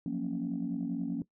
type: chord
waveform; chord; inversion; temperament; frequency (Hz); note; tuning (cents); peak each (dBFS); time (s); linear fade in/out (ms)
sine; Gb major seventh; third; equal; 174.61 / 185 / 233.1 / 277.2; F3 / Gb3 / Bb3 / Db4; 0 / 0 / 0 / 0; -37 / -39 / -35 / -34; 0.06-1.22; 2
effects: noise-tail reverb RT60 0.1 s tail -19 dB re dry + tanh soft clip ceiling -24 dBFS